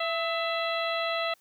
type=harmonic tone with a mistuned harmonic; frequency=667 Hz; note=E5; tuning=20 cents sharp; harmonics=1 / 2 / 3 / 4 / 5 / 6; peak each=-30 / -33 / -35 / -36 / -37 / -38 dBFS; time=0-1.34 s; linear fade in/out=5 ms; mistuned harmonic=2; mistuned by=-54 cents; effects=white hiss -65 dBFS RMS until 1.4 s